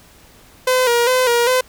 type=tone with vibrato; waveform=sawtooth; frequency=492.2 Hz; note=B4; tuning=6 cents flat; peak=-9 dBFS; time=0.67-1.61 s; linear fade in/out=5 ms; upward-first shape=square; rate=2.5 Hz; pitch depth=62 cents each way; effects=pink hiss -47 dBFS RMS until 1.68 s